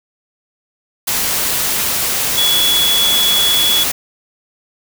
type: tone in noise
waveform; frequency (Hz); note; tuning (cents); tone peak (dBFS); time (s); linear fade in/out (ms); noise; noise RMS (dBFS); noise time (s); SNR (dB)
sine; 3384; G#7; +32; -12; 2.37-3.84; 10; white; -17; 1.07-3.92; +2
effects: none

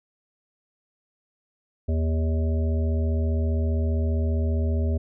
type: harmonic tone with a mistuned harmonic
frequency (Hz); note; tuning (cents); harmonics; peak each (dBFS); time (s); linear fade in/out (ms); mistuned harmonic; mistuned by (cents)
80; D#2; +49; 1 / 3 / 5 / 7 / 8; -21 / -31 / -35 / -38 / -39; 1.88-4.98; 10; 7; +15
effects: none

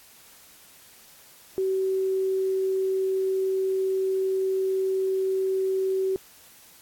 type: tone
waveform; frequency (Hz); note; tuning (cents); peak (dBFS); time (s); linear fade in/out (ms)
sine; 381; G4; -49; -22; 1.58-6.16; 0
effects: white hiss -52 dBFS RMS until 6.81 s + AAC 64 kbps

